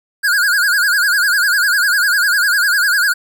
square tone with vibrato, 1537 Hz, G6, 35 cents flat, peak -12 dBFS, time 0.23-3.14 s, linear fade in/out 20 ms, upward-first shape sine, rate 10 Hz, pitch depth 150 cents each way, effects none

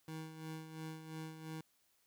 25% pulse tone with tremolo, 158.7 Hz, D#3, 35 cents sharp, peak -39 dBFS, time 0.08-1.61 s, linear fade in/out 2 ms, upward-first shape sine, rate 2.9 Hz, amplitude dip 60%, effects white hiss -75 dBFS RMS until 2.06 s

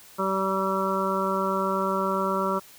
harmonic tone, 192.2 Hz, G3, 34 cents flat, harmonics 1 / 2 / 3 / 5 / 6 / 7, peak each -30 / -30 / -30 / -30 / -30 / -30 dBFS, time 0.18-2.6 s, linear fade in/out 20 ms, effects white hiss -50 dBFS RMS until 2.78 s

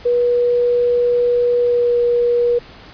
sine tone with pitch glide, 484.6 to 479.9 Hz, B4 to B4, -33 to -50 cents, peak -12 dBFS, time 0.05-2.59 s, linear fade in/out 10 ms, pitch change -17 cents, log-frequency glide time 1.6-2 s, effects pink hiss -40 dBFS RMS until 2.93 s + resampled to 11025 Hz

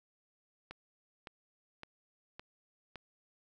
click train, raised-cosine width 0.3 ms, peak -29 dBFS, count 5, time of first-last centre 0.71-2.957 s, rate 1.78 Hz, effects none

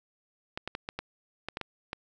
clicks, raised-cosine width 0.3 ms, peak -18 dBFS, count 9, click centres 0.575 / 0.676 / 0.751 / 0.889 / 0.99 / 1.486 / 1.571 / 1.613 / 1.931 s, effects none

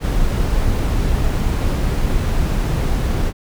brown noise, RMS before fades -17 dBFS, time 0-3.33 s, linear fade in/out 50 ms, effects none

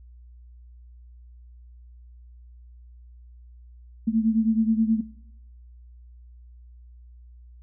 sine beating tone pair, 220 / 229.4 Hz, A3 / A#3, 0 / -28 cents, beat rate 9.4 Hz, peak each -22 / -23 dBFS, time 4.07-5.01 s, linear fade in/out 10 ms, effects noise-tail reverb RT60 0.7 s tail -17 dB re dry + added 60 Hz sine -45 dBFS peak until 7.62 s

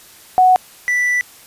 sine / triangle tone pair in turn, 740 / 1972.1 Hz, F#5 / B6, 0 / -3 cents, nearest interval octave + perfect fourth, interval 1697 cents, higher second, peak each -7 / -12 dBFS, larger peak first, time 0.38-0.56 / 0.88-1.21 s, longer second, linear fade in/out 0 ms, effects white hiss -43 dBFS RMS until 1.46 s + resampled to 32000 Hz

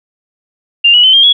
sine tone with pitch steps, 2794 / 2924 / 3061 / 3204 / 3353 Hz, F7 / F#7 / G7 / G7 / G#7, 0 / -21 / -42 / +37 / +16 cents, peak -3 dBFS, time 0.84-1.33 s, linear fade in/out 10 ms, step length 98 ms, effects none

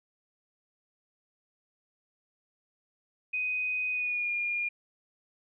sine tone with pitch glide, 2500 to 2418 Hz, D#7 to D7, +8 to +50 cents, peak -28 dBFS, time 3.33-4.69 s, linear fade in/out 10 ms, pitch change -58 cents, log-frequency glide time 3.91-4.31 s, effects none

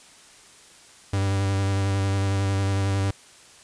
45% pulse tone with vibrato, 98 Hz, G2, in tune, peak -21 dBFS, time 1.13-3.11 s, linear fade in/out 5 ms, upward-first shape square, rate 11 Hz, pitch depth 16 cents each way, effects white hiss -50 dBFS RMS until 3.63 s + resampled to 22050 Hz

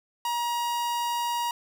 45% pulse tone, 951 Hz, A#5, 34 cents sharp, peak -26 dBFS, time 0.25-1.51 s, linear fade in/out 2 ms, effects none

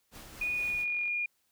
pink noise with tremolo, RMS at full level -47 dBFS, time 0.11-0.86 s, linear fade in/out 50 ms, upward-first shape sine, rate 4.2 Hz, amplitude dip 30%
sine tone with pitch glide, 2463 to 2426 Hz, D#7 to D#7, -18 to -44 cents, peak -29 dBFS, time 0.41-1.26 s, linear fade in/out 5 ms, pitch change -26 cents, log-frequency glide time 0.56-1.04 s
click train, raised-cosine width 0.3 ms, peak -37 dBFS, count 23, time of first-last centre 0.59-1.079 s, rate 45 Hz
effects white hiss -74 dBFS RMS until 1.51 s

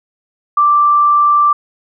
sine tone, 1174.7 Hz, D6, in tune, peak -7 dBFS, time 0.57-1.53 s, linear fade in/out 5 ms, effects none

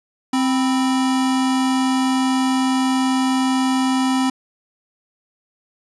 square tone pair together, 261.6 / 986.4 Hz, C4 / B5, 0 / -2 cents, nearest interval octave + major seventh, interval 2298 cents, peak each -17 / -27 dBFS, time 0.33-4.3 s, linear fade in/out 5 ms, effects resampled to 24000 Hz

